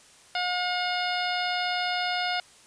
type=harmonic tone; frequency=719 Hz; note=F#5; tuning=50 cents flat; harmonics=1 / 2 / 3 / 4 / 5 / 6 / 7; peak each=-29 / -32 / -34 / -35 / -36 / -37 / -37 dBFS; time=0.35-2.4 s; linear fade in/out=2 ms; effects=white hiss -54 dBFS RMS until 2.66 s + resampled to 22050 Hz